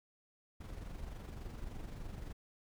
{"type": "noise with amplitude modulation", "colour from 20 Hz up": "brown", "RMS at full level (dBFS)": -43, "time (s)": [0.6, 2.33], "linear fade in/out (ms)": 10, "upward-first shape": "sine", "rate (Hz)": 23.5, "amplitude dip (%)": 50, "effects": []}